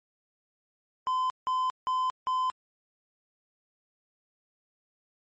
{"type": "tone bursts", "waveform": "triangle", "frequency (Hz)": 1023, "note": "C6", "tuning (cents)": -39, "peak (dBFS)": -23, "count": 4, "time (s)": [1.07, 2.5], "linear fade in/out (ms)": 0, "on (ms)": 230, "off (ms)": 170, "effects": ["MP3 32 kbps"]}